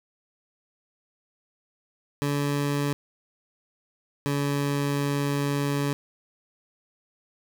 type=tone pair in turn; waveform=20% pulse; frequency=143.4 / 142.25 Hz; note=D3 / C#3; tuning=-41 / +45 cents; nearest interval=unison; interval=14 cents; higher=first; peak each=-19 dBFS; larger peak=neither; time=2.22-2.93 / 4.26-5.93 s; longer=second; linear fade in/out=0 ms; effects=none